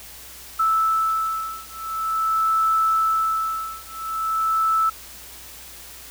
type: beating tone pair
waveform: sine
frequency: 1314 / 1314.46 Hz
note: E6 / E6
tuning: -6 / -5 cents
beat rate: 0.46 Hz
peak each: -22 dBFS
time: 0.59-4.9 s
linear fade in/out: 10 ms
effects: added 60 Hz sine -50 dBFS peak until 6.1 s + white hiss -41 dBFS RMS until 6.1 s